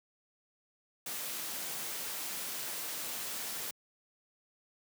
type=noise; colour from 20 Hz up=white; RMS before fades=-39 dBFS; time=1.06-3.71 s; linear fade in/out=5 ms; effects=high-pass 150 Hz 12 dB/octave